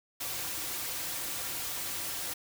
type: noise with comb filter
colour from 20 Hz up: white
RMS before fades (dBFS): -36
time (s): 0.2-2.34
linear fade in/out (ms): 10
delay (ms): 4.7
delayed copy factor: -0.5
effects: none